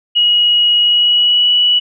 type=tone with pitch glide; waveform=sine; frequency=2901 to 2943 Hz; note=F#7 to F#7; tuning=-35 to -10 cents; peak=-8 dBFS; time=0.15-1.8 s; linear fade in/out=20 ms; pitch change=+25 cents; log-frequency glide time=0.82-1.51 s; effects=none